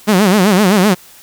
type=tone with vibrato; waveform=sawtooth; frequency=196.7 Hz; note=G3; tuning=6 cents sharp; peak=-4 dBFS; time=0.07-0.95 s; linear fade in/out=20 ms; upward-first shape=sine; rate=7.8 Hz; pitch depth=170 cents each way; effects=white hiss -41 dBFS RMS until 1.22 s